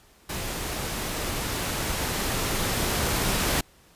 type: noise with level ramp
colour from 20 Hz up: pink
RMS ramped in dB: -32 to -24 dBFS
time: 0.29-3.61 s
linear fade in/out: 5 ms
effects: pink hiss -57 dBFS RMS until 3.95 s + resampled to 32000 Hz